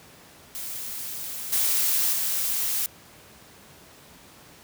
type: noise with level steps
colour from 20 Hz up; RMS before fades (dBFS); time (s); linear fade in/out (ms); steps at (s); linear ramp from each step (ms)
blue; -34 / -23 / -26; 0.55-2.86; 0; 1.52 / 2.12; 10
effects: pink hiss -50 dBFS RMS until 4.63 s + high-pass 80 Hz 12 dB/octave